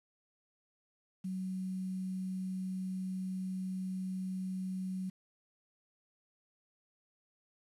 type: tone with quantisation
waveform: sine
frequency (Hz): 187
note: F#3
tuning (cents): +19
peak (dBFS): -35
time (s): 1.24-5.1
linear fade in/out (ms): 10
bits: 10
effects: resampled to 32000 Hz